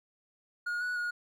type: tone with pitch steps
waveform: triangle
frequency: 1435 / 1471 / 1442 Hz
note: F6 / F#6 / F#6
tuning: +47 / -11 / -45 cents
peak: -29 dBFS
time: 0.66-1.11 s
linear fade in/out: 10 ms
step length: 150 ms
effects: none